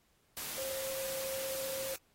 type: tone in noise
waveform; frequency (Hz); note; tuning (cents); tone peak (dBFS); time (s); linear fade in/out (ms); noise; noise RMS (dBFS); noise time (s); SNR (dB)
sine; 534; C5; +35; -38; 0.58-1.94; 0; white; -41; 0.37-1.96; 0
effects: pink hiss -72 dBFS RMS until 2.14 s + AAC 48 kbps